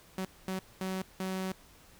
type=tone bursts at uneven times; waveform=sawtooth; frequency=188.2 Hz; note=F#3; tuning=30 cents sharp; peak=-29 dBFS; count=4; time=0.18-0.25 / 0.48-0.59 / 0.81-1.02 / 1.2-1.52 s; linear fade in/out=2 ms; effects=pink hiss -58 dBFS RMS until 1.99 s